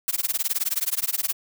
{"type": "noise with tremolo", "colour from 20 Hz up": "blue", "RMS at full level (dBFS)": -22, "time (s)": [0.08, 1.33], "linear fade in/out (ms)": 0, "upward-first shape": "sine", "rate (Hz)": 19, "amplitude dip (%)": 100, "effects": []}